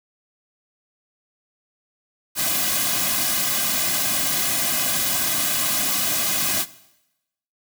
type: noise with comb filter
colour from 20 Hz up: white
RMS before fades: -22 dBFS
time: 2.35-6.66 s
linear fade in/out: 50 ms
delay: 2.2 ms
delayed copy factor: -1
effects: noise-tail reverb RT60 0.9 s tail -18 dB re dry